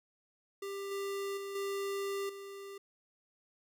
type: tone with level steps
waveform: square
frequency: 396.1 Hz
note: G4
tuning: 18 cents sharp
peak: -39 / -36 / -40 / -35 / -45 dBFS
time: 0.62-2.78 s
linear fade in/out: 5 ms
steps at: 0.91 / 1.37 / 1.55 / 2.29 s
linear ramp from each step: 5 ms
effects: none